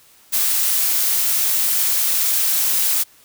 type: noise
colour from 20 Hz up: blue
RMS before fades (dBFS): -18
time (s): 0.32-3.04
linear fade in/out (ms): 20
effects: white hiss -51 dBFS RMS until 3.24 s